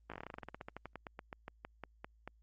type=slowing click train; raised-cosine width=0.5 ms; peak=-29 dBFS; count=27; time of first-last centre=0.1-2.276 s; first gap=17 ms; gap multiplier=1.11; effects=added 55 Hz sine -64 dBFS peak until 2.42 s + Opus 24 kbps